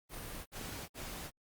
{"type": "noise bursts", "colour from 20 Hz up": "pink", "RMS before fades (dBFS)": -44, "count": 3, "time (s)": [0.09, 1.31], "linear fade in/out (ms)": 50, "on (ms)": 370, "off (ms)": 55, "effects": ["Opus 32 kbps"]}